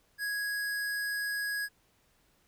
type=tone; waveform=square; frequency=1661.2 Hz; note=G#6; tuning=in tune; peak=-32 dBFS; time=0.18-1.69 s; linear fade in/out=50 ms; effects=pink hiss -69 dBFS RMS until 2.47 s